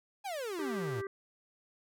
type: exponential sweep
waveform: 45% pulse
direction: down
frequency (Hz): 844 to 101.8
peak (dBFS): -36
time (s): 0.24-1.02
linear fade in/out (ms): 20
type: harmonic tone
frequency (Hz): 392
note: G4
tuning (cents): 0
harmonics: 1 / 3 / 4 / 5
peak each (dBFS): -36 / -46 / -48 / -50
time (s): 0.59-1.07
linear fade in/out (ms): 2
effects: none